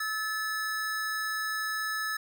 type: tone pair together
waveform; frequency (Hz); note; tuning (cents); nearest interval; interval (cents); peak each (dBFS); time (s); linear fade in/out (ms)
square; 1298.3 / 1733; E6 / A6; -27 / -27; perfect fourth; 500; -36 / -32; 0-2.17; 5
effects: none